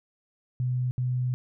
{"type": "tone bursts at uneven times", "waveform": "sine", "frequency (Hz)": 125.7, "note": "B2", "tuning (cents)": 31, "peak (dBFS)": -24, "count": 2, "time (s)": [[0.6, 0.91], [0.98, 1.34]], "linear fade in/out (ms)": 0, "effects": []}